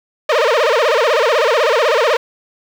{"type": "tone with vibrato", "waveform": "sawtooth", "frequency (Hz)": 532, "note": "C5", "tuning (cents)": 29, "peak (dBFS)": -7, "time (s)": [0.29, 2.17], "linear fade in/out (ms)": 5, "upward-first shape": "sine", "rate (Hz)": 16, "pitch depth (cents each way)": 300, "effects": ["low-pass 4000 Hz 12 dB/octave", "7-bit"]}